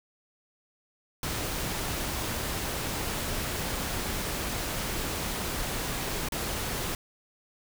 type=noise with dropouts; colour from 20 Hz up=pink; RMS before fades=-32 dBFS; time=1.23-6.95 s; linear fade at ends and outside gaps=2 ms; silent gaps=6.287-6.321 s; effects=none